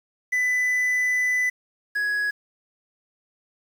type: tone pair in turn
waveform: triangle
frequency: 1997 / 1671.5 Hz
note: B6 / G#6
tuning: +19 / +11 cents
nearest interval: minor third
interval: 308 cents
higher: first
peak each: -18 / -20 dBFS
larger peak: first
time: 0.32-1.5 / 1.95-2.31 s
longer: first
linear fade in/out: 10 ms
effects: 8-bit